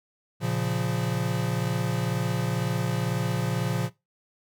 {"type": "chord", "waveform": "square", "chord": "Bb minor", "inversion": "none", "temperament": "equal", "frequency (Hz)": [116.54, 138.59, 174.61], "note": ["Bb2", "Db3", "F3"], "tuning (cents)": [0, 0, 0], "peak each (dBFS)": -30, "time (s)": [0.4, 3.9], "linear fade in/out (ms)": 50, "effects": ["noise-tail reverb RT60 0.2 s tail -18 dB re dry"]}